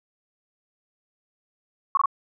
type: tone bursts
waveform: sine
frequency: 1108.7 Hz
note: C#6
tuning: in tune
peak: -16 dBFS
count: 3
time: 1.95-2.058 s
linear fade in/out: 2 ms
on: 22 ms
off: 21 ms
effects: none